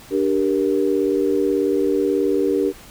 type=chord; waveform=sine; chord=G minor; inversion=second; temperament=just; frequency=294 / 392 / 470.4 Hz; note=D4 / G4 / Bb4; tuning=+2 / 0 / +16 cents; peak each=-21 / -19 / -22 dBFS; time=0.1-2.73 s; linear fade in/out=50 ms; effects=pink hiss -43 dBFS RMS until 2.9 s